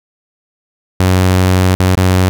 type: tone with dropouts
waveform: sawtooth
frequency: 92.5 Hz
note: F#2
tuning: in tune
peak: -4 dBFS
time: 1-2.29 s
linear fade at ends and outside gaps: 0 ms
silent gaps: 1.75-1.8 / 1.953-1.972 s
effects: none